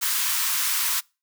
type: high-pass noise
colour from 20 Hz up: white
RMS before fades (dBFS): -24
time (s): 0.01-1.01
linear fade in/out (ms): 20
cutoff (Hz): 910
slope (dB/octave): 96
effects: noise-tail reverb RT60 0.3 s tail -26 dB re dry